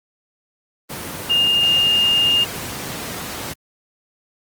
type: tone in noise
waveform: sine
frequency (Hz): 2825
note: F7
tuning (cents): +19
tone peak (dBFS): -13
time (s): 1.29-2.45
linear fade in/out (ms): 20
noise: pink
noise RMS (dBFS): -28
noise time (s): 0.89-3.54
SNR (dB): +12
effects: high-pass 100 Hz 12 dB/octave + Opus 24 kbps